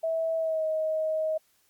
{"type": "tone with pitch glide", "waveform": "sine", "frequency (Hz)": [651, 629.6], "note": ["E5", "D#5"], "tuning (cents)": [-22, 20], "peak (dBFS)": -25, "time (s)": [0.03, 1.38], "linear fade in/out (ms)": 10, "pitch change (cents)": -58, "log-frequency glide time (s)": [0.37, 0.65], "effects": ["white hiss -67 dBFS RMS until 1.69 s", "Opus 48 kbps"]}